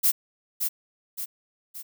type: noise with echo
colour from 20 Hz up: violet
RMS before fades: -20 dBFS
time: 0.03-0.12 s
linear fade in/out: 20 ms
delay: 570 ms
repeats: 3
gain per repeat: -6 dB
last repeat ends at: 1.83 s
effects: none